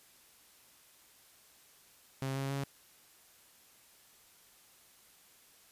sawtooth tone with pitch steps, 134.3 / 136.33 / 138.4 Hz, C3 / C#3 / C#3, +46 / -28 / -2 cents, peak -30 dBFS, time 2.22-2.64 s, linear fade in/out 2 ms, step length 140 ms, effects white hiss -62 dBFS RMS until 5.71 s + resampled to 32000 Hz

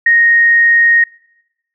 sine tone, 1864.7 Hz, A#6, in tune, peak -6 dBFS, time 0.06-1.04 s, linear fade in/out 5 ms, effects noise-tail reverb RT60 0.9 s tail -24 dB re dry

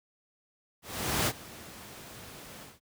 pink noise with ADSR envelope, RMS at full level -26 dBFS, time 0.82-2.8 s, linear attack 450 ms, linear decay 53 ms, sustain -20 dB, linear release 180 ms, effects high-pass 80 Hz 12 dB/octave

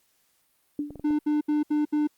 sine tone with exponential decay, 292.8 Hz, D4, 5 cents flat, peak -23 dBFS, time 0.79-1.05 s, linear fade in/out 2 ms, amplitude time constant 56 ms
clicks, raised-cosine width 2 ms, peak -27 dBFS, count 4, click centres 0.906 / 0.957 / 0.996 / 1.107 s
triangle tone bursts, 299.1 Hz, D4, 32 cents sharp, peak -19 dBFS, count 5, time 1.04-2.074 s, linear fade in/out 10 ms, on 150 ms, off 71 ms
effects white hiss -68 dBFS RMS until 2.17 s + Opus 48 kbps

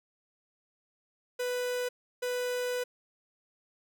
45% pulse tone bursts at uneven times, 495.3 Hz, B4, 5 cents sharp, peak -30 dBFS, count 2, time 1.39-1.89 / 2.22-2.84 s, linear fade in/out 10 ms, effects none

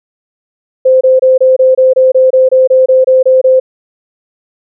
sine tone bursts, 519 Hz, C5, 14 cents flat, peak -3 dBFS, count 15, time 0.85-3.6 s, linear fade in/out 10 ms, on 160 ms, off 25 ms, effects none

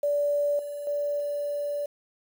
sine tone with level steps, 580 Hz, D5, 22 cents flat, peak -22 / -32 / -25 / -27 dBFS, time 0.03-1.86 s, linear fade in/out 5 ms, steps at 0.59 / 0.87 / 1.2 s, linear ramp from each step 2 ms, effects 8-bit

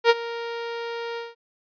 sawtooth tone with ADSR envelope, 466.5 Hz, A#4, 1 cent sharp, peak -7 dBFS, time 0.04-1.35 s, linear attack 58 ms, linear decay 36 ms, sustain -18 dB, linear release 180 ms, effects resampled to 11025 Hz

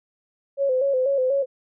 sine tone with vibrato, 533 Hz, C5, 32 cents sharp, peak -18 dBFS, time 0.57-1.46 s, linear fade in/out 50 ms, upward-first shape square, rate 4.1 Hz, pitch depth 68 cents each way, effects none

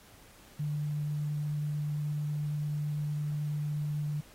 sine tone with quantisation, 148.5 Hz, D3, 20 cents sharp, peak -30 dBFS, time 0.59-4.21 s, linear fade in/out 10 ms, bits 10, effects pink hiss -57 dBFS RMS until 4.34 s + AAC 48 kbps

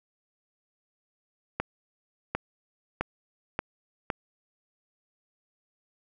accelerating click train, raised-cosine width 0.5 ms, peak -12 dBFS, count 5, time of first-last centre 1.6-4.102 s, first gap 750 ms, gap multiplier 0.88, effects none

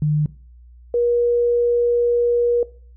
sine tone pair in turn, 150.7 / 478.4 Hz, D3 / A#4, +45 / +45 cents, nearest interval octave + minor sixth, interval 2000 cents, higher second, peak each -15 dBFS, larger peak neither, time 0.02-0.26 / 0.94-2.63 s, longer second, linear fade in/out 2 ms, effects noise-tail reverb RT60 0.4 s tail -19 dB re dry + added 60 Hz sine -42 dBFS peak until 2.96 s

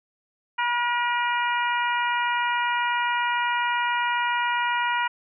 harmonic tone with a mistuned harmonic, 478.4 Hz, A#4, 45 cents sharp, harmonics 2 / 3 / 4 / 5 / 6, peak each -24 / -28 / -30 / -32 / -34 dBFS, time 0.58-5.08 s, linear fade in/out 10 ms, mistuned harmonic 2, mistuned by +17 cents, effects none

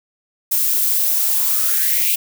violet noise with high-pass filter sweep, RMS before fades -17 dBFS, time 0.51-2.16 s, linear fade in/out 10 ms, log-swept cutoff 260 to 2700 Hz, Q 5.8, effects none

